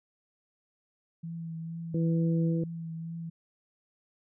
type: tone with vibrato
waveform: sine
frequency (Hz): 164.81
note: E3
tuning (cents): 0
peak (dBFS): -35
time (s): 1.23-3.3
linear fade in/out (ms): 10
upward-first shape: triangle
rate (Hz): 2.2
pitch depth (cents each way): 26
type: harmonic tone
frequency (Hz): 165.3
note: E3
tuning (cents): +5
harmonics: 1 / 2 / 3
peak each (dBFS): -27 / -33 / -37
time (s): 1.94-2.64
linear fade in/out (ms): 5
effects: none